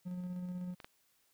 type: tone with tremolo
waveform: triangle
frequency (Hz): 180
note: F#3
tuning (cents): -47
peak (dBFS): -35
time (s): 0.05-0.75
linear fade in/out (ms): 20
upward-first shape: square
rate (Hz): 16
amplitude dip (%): 25
type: clicks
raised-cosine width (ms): 0.3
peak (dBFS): -33 / -30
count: 2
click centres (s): 0.802 / 0.845
effects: white hiss -73 dBFS RMS until 1.33 s